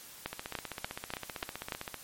two click trains, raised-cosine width 0.3 ms, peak -17 / -21 dBFS, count 6 / 26, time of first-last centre 0.26-1.722 / 0.33-1.943 s, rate 3.42 / 15.5 Hz, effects white hiss -50 dBFS RMS until 2.03 s + MP3 64 kbps

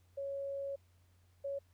sine tone pair in turn, 554.4 / 556.8 Hz, C#5 / C#5, 0 / +8 cents, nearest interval unison, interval 8 cents, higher second, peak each -37 / -36 dBFS, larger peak second, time 0.17-0.76 / 1.44-1.59 s, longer first, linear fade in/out 10 ms, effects added 89 Hz sine -65 dBFS peak until 1.73 s + pink hiss -75 dBFS RMS until 1.73 s

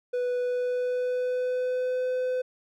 triangle tone with pitch glide, 493.9 to 506.9 Hz, B4 to B4, 0 to +45 cents, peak -23 dBFS, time 0.13-2.42 s, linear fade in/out 10 ms, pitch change +45 cents, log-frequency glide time 0.4-2.06 s, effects none

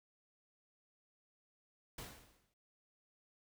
pink noise with exponential decay, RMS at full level -45 dBFS, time 1.98-2.54 s, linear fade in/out 5 ms, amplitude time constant 120 ms, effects none

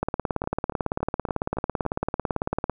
two click trains, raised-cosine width 1 ms, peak -10 / -22 dBFS, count 49 / 6, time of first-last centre 0.03-2.697 / 0.44-1.852 s, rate 18 / 3.54 Hz, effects none

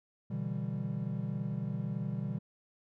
triangle chord, E minor seventh, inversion second, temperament equal, 123.47 / 146.83 / 164.81 / 196 Hz, B2 / D3 / E3 / G3, 0 / 0 / 0 / 0 cents, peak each -36 / -37 / -38 / -36 dBFS, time 0.3-2.39 s, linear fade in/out 10 ms, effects none

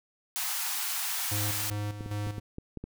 white high-pass noise, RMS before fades -32 dBFS, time 0.36-1.7 s, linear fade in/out 0 ms, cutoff 700 Hz, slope 96 dB/octave
square tone with tremolo, 103.83 Hz, G#2, in tune, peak -31 dBFS, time 1.31-2.4 s, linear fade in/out 10 ms, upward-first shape square, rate 2.5 Hz, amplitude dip 60%
clicks, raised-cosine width 3 ms, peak -25 dBFS, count 7, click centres 2.008 / 2.061 / 2.269 / 2.382 / 2.584 / 2.773 / 2.84 s
effects none

